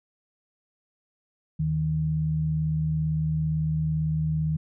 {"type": "tone pair together", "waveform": "sine", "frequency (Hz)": [77.97, 155.8], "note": ["D#2", "D#3"], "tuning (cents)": [4, 3], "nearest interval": "octave", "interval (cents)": 1199, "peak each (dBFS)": [-32, -23], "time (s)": [1.59, 4.57], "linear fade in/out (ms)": 10, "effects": []}